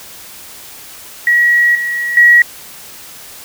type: tone with level steps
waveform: sine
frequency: 1915 Hz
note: A#6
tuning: 46 cents sharp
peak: -7 / -15 / -3 dBFS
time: 1.27-2.42 s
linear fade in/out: 2 ms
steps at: 1.75 / 2.17 s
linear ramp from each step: 2 ms
effects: white hiss -34 dBFS RMS until 3.44 s

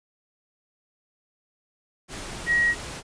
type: tone in noise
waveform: sine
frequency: 1900 Hz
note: A#6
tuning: 33 cents sharp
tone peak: -18 dBFS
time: 2.46-2.75 s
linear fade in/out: 50 ms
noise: pink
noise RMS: -36 dBFS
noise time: 2.08-3.03 s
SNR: +15 dB
effects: resampled to 22050 Hz

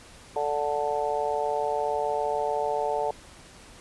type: harmonic tone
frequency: 146.83 Hz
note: D3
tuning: in tune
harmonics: 3 / 4 / 5 / 6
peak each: -30 / -30 / -30 / -30 dBFS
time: 0.36-3.11 s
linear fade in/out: 2 ms
effects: pink hiss -49 dBFS RMS until 3.8 s + resampled to 24000 Hz

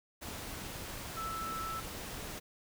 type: tone in noise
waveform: sine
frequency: 1318.5 Hz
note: E6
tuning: in tune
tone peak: -37 dBFS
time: 1.16-1.81 s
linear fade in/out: 20 ms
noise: pink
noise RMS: -43 dBFS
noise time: 0.21-2.4 s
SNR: +3 dB
effects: none

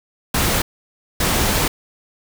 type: noise bursts at uneven times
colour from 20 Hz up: pink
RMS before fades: -18 dBFS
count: 2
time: 0.34-0.62 / 1.2-1.68 s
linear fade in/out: 5 ms
effects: none

